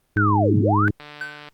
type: harmonic tone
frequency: 103.7 Hz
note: G#2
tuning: 2 cents flat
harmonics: 1 / 2 / 3 / 4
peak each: -19 / -26 / -22 / -32 dBFS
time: 0.16-0.91 s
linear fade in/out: 5 ms
type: linear two-way sweep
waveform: sine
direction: down then up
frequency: 1568 to 102.7 to 1568 Hz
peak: -18 dBFS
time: 0.17-0.88 s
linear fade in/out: 0 ms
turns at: 0.58 s
type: click train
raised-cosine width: 0.3 ms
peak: -23 dBFS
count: 73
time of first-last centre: 1-1.486 s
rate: 148 Hz
type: tone with exponential decay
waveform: triangle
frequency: 1529 Hz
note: G6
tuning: 44 cents flat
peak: -22 dBFS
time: 1.21-1.49 s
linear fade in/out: 2 ms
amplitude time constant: 59 ms
effects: pink hiss -67 dBFS RMS until 1.53 s + Opus 32 kbps